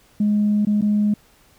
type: tone with dropouts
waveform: sine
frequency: 208.6 Hz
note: G#3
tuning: 8 cents sharp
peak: -14 dBFS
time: 0.2-1.14 s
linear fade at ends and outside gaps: 5 ms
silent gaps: 0.651-0.669 / 0.812-0.822 s
effects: tanh soft clip ceiling -11 dBFS + pink hiss -55 dBFS RMS until 1.58 s